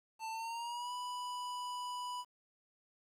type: tone with pitch glide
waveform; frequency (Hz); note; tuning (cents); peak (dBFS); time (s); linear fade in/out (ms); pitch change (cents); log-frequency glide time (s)
square; 890 to 987.5; A5 to B5; +20 to 0; -40; 0.19-2.25; 50; +180; 0.31-0.93
effects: low-pass 10000 Hz 12 dB/octave + 11-bit